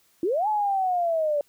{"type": "linear two-way sweep", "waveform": "sine", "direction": "up then down", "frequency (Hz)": [311.1, 865, 571], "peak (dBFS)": -21, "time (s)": [0.23, 1.41], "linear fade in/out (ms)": 2, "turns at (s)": 0.48, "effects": ["white hiss -63 dBFS RMS until 1.48 s"]}